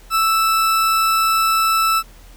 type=tone; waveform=40% pulse; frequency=1318.5 Hz; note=E6; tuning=in tune; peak=-13 dBFS; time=0.1-2.03 s; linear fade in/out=50 ms; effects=added 40 Hz sine -41 dBFS peak until 2.36 s + pink hiss -48 dBFS RMS until 2.36 s